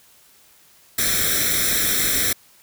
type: noise with comb filter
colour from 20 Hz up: white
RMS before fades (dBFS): -20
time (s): 0.98-2.33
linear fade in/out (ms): 5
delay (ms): 0.53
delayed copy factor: +0.9
effects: white hiss -53 dBFS RMS until 2.62 s